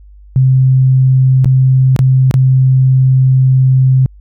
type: tone with dropouts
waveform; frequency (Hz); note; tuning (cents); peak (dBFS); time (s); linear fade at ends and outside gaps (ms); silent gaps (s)
sine; 130.81; C3; 0; -5; 0.36-4.06; 0; 1.445-1.457 / 1.963-1.991 / 2.311-2.341
effects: added 50 Hz sine -35 dBFS peak until 4.2 s